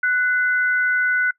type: tone pair together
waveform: sine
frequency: 1484 / 2043 Hz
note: F#6 / C7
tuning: +5 / -42 cents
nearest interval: tritone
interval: 553 cents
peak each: -16 / -26 dBFS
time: 0.03-1.31 s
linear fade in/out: 5 ms
effects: noise-tail reverb RT60 0.1 s tail -22 dB re dry